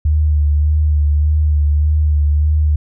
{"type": "tone with vibrato", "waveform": "sine", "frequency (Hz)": 75, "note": "D2", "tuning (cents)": 37, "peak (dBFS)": -10, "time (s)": [0.05, 2.76], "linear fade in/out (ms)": 5, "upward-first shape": "sine", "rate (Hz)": 1.7, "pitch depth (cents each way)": 34, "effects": []}